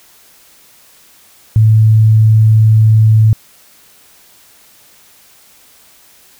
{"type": "tone", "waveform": "sine", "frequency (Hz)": 109.6, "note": "A2", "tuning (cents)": -6, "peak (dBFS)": -4, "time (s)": [1.56, 3.33], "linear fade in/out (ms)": 0, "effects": ["white hiss -45 dBFS RMS until 6.39 s"]}